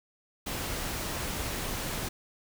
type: noise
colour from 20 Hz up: pink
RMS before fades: -34 dBFS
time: 0.46-2.09 s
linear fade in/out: 10 ms
effects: none